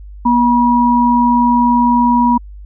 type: tone pair together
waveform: sine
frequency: 241.1 / 964.4 Hz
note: B3 / B5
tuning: -41 / -41 cents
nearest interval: 2 octaves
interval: 2400 cents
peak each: -11 dBFS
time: 0.25-2.38 s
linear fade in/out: 10 ms
effects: added 50 Hz sine -30 dBFS peak until 2.65 s